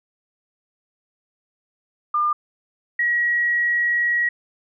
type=tone pair in turn; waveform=sine; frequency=1203 / 1909.6 Hz; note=D6 / A#6; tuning=+41 / +41 cents; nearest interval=minor sixth; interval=800 cents; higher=second; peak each=-17 dBFS; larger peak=neither; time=2.14-2.33 / 2.99-4.29 s; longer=second; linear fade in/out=5 ms; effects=none